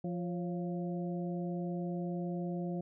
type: harmonic tone with a mistuned harmonic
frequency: 174.61 Hz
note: F3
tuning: in tune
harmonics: 1 / 2 / 3 / 4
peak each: -35 / -41 / -45 / -47 dBFS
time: 0.04-2.81 s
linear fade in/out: 5 ms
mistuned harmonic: 3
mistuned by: +69 cents
effects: none